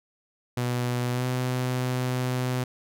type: tone with pitch glide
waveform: sawtooth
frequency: 123 to 126.6 Hz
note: B2 to B2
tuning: -7 to +43 cents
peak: -21 dBFS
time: 0.57-2.64 s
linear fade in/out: 5 ms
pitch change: +50 cents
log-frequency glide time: 1.12-1.24 s
effects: none